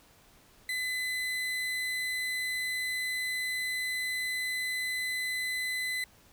35% pulse tone, 2015 Hz, B6, 34 cents sharp, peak -29 dBFS, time 0.69-6.04 s, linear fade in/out 2 ms, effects pink hiss -60 dBFS RMS until 6.32 s

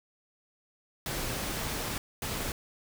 pink noise bursts at uneven times, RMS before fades -34 dBFS, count 2, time 1.06-1.98 / 2.22-2.52 s, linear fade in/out 2 ms, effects none

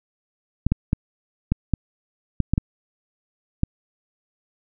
clicks, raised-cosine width 5 ms, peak -6 dBFS, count 9, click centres 0.666 / 0.72 / 0.931 / 1.52 / 1.737 / 2.403 / 2.536 / 2.579 / 3.634 s, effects none

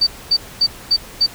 sine tone bursts, 4611 Hz, D8, 33 cents flat, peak -10 dBFS, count 5, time 0.01-1.265 s, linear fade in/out 10 ms, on 59 ms, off 240 ms, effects pink hiss -37 dBFS RMS until 1.34 s

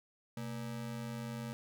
square ring-modulated tone, 177.3 Hz, F3, 26 cents sharp, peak -37 dBFS, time 0.37-1.53 s, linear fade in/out 0 ms, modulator 50.2 Hz, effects none

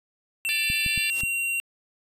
square tone with pitch glide, 2704 to 2751 Hz, E7 to F7, +43 to -27 cents, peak -25 dBFS, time 0.45-1.6 s, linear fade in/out 0 ms, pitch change +30 cents, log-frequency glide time 0.84-1.11 s
harmonic tone, 587.3 Hz, D5, in tune, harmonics 3 / 4 / 5 / 6 / 7 / 8, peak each -36 / -31 / -36 / -35 / -36 / -35 dBFS, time 0.49-1.1 s, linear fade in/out 0 ms
clicks, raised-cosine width 5 ms, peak -21 dBFS, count 4, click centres 0.701 / 0.863 / 0.977 / 1.235 s
white noise with exponential growth, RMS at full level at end -32 dBFS, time 1.02-1.21 s, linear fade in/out 1 ms, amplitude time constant 41 ms
effects resampled to 32000 Hz

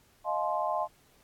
sine chord, F dominant seventh, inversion third, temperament equal with one note detuned, 622.3 / 698.5 / 857.9 / 1046.5 Hz, Eb5 / F5 / A5 / C6, 0 / 0 / -44 / 0 cents, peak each -33 dBFS, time 0.24-0.88 s, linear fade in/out 50 ms, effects pink hiss -64 dBFS RMS until 1.23 s + AAC 64 kbps

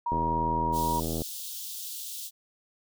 sine tone, 950 Hz, A#5, 33 cents sharp, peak -26 dBFS, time 0.06-1 s, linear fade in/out 5 ms
click train, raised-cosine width 2 ms, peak -19 dBFS, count 90, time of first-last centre 0.12-1.219 s, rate 81 Hz
white high-pass noise, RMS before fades -38 dBFS, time 0.72-2.31 s, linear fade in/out 50 ms, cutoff 3100 Hz, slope 48 dB/octave
effects none

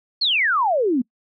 sine exponential sweep, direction down, 4482 to 230.4 Hz, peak -16 dBFS, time 0.21-1.02 s, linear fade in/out 10 ms, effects noise-tail reverb RT60 0.1 s tail -25 dB re dry

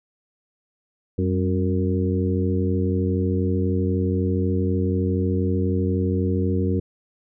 harmonic tone with a mistuned harmonic, 92.5 Hz, F#2, in tune, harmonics 1 / 2 / 3 / 4 / 5, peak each -22 / -25 / -27 / -28 / -29 dBFS, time 1.18-6.8 s, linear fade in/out 5 ms, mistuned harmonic 2, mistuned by +78 cents, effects none

